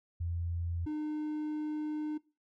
sine / triangle tone pair in turn, 85.3 / 304 Hz, F2 / D#4, -40 / -40 cents, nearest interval octave + minor seventh, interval 2200 cents, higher second, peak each -32 / -31 dBFS, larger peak second, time 0.2-0.86 / 0.86-2.18 s, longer second, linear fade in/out 10 ms, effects noise-tail reverb RT60 0.3 s tail -21 dB re dry

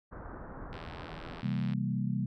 pink low-pass noise, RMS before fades -44 dBFS, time 0.11-1.42 s, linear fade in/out 20 ms, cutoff 1600 Hz, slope 48 dB/octave
click train, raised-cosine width 0.3 ms, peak -30 dBFS, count 84, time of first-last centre 0.73-1.735 s, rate 82.6 Hz
sine chord, C dominant seventh, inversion none, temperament equal, 130.81 / 164.81 / 196 / 233.1 Hz, C3 / E3 / G3 / Bb3, 0 / 0 / 0 / 0 cents, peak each -33 / -38 / -33 / -37 dBFS, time 1.43-2.26 s, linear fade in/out 5 ms
effects none

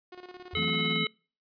sawtooth tone with tremolo, 361.8 Hz, F#4, 39 cents flat, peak -38 dBFS, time 0.12-0.97 s, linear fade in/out 5 ms, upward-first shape square, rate 18 Hz, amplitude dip 70%
sine tone with exponential decay, 84.9 Hz, F2, 48 cents flat, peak -37 dBFS, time 0.53-0.98 s, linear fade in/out 5 ms, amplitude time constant 97 ms
harmonic tone, 430.4 Hz, A4, 38 cents flat, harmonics 1 / 3 / 5 / 7 / 9, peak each -36 / -37 / -31 / -33 / -33 dBFS, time 0.55-1.07 s, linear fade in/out 2 ms
sine chord, F# half-diminished seventh, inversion third, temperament equal with one note detuned, 164.81 / 185 / 220 / 258.8 Hz, E3 / F#3 / A3 / C4, 0 / 0 / 0 / -19 cents, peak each -33 / -39 / -36 / -38 dBFS, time 0.57-1.05 s, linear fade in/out 5 ms
effects noise-tail reverb RT60 0.4 s tail -26 dB re dry + resampled to 11025 Hz

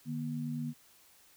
sine tone pair together, 150.62 / 239.1 Hz, D3 / A#3, +44 / +44 cents, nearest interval minor sixth, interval 800 cents, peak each -37 / -36 dBFS, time 0.05-0.74 s, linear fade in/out 50 ms, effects white hiss -62 dBFS RMS until 1.36 s

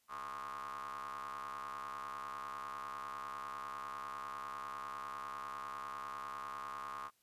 35% pulse ring-modulated tone, 70 Hz, C#2, 18 cents sharp, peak -38 dBFS, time 0.08-7.11 s, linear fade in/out 50 ms, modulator 1150 Hz, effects white hiss -75 dBFS RMS until 7.22 s + resampled to 32000 Hz

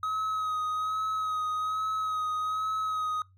triangle tone with vibrato, 1268 Hz, D#6, 32 cents sharp, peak -26 dBFS, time 0.03-3.22 s, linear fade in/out 2 ms, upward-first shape sine, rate 1.2 Hz, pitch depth 25 cents each way, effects noise-tail reverb RT60 0.2 s tail -23 dB re dry + added 94 Hz sine -57 dBFS peak until 3.37 s

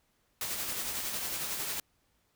white noise with tremolo, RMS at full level -34 dBFS, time 0.41-1.8 s, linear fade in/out 2 ms, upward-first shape sine, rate 11 Hz, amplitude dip 35%, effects pink hiss -73 dBFS RMS until 2.35 s

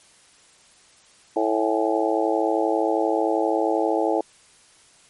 harmonic tone with a mistuned harmonic, 110 Hz, A2, in tune, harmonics 3 / 4 / 5 / 6 / 7 / 8, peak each -24 / -25 / -26 / -27 / -27 / -28 dBFS, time 1.36-4.21 s, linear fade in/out 5 ms, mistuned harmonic 8, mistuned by -75 cents, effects white hiss -54 dBFS RMS until 5.09 s + MP3 48 kbps

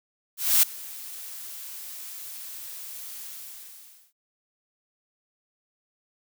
blue noise with ADSR envelope, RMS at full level -17 dBFS, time 0.37-4.13 s, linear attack 260 ms, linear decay 4 ms, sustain -22 dB, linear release 890 ms, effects none

